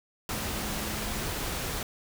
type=tone in noise; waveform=sine; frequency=211.4 Hz; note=G#3; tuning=31 cents sharp; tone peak=-40 dBFS; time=0.31-1.23 s; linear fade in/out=2 ms; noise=pink; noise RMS=-33 dBFS; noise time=0.29-1.83 s; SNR=-10 dB; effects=none